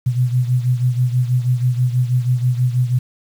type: beating tone pair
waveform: sine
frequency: 123.47 / 129.67 Hz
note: B2 / C3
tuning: 0 / -15 cents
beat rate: 6.2 Hz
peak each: -15 / -20 dBFS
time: 0.06-2.99 s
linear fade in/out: 10 ms
effects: 7-bit